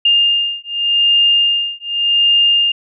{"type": "beating tone pair", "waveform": "sine", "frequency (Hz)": [2813, 2813.86], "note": ["F7", "F7"], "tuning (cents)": [12, 12], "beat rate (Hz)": 0.86, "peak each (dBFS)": -14, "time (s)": [0.05, 2.72], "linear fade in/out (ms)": 5, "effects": []}